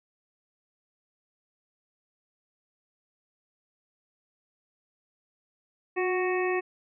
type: harmonic tone with a mistuned harmonic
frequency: 370 Hz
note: F#4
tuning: in tune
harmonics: 1 / 2 / 3 / 5 / 6 / 7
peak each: -26 / -34 / -36 / -34 / -39 / -37 dBFS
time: 5.96-6.61 s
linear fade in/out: 20 ms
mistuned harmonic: 1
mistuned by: -32 cents
effects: none